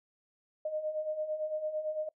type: beating tone pair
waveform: sine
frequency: 610 / 618.9 Hz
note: D#5 / D#5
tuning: -34 / -9 cents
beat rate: 8.9 Hz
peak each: -39 / -33 dBFS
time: 0.65-2.09 s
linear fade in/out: 5 ms
effects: noise-tail reverb RT60 0.1 s tail -23 dB re dry